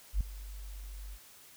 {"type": "tone with ADSR envelope", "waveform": "sine", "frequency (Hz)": 49, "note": "G1", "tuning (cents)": 0, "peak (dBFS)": -23, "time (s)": [0.13, 1.19], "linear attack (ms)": 76, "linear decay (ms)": 3, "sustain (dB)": -18, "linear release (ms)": 61, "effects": ["white hiss -56 dBFS RMS until 1.56 s"]}